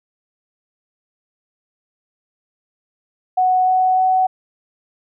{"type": "tone with pitch steps", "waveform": "sine", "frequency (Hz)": [740, 744.3, 748.6], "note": ["F#5", "F#5", "F#5"], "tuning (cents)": [0, 10, 20], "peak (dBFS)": -12, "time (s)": [3.37, 4.27], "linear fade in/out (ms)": 10, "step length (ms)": 300, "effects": []}